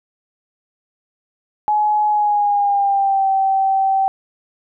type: tone with pitch glide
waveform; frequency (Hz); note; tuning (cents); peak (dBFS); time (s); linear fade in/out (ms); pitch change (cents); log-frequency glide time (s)
sine; 844 to 774; G#5 to G5; +28 to -22; -13; 1.68-4.08; 0; -150; 2.08-3.28
effects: none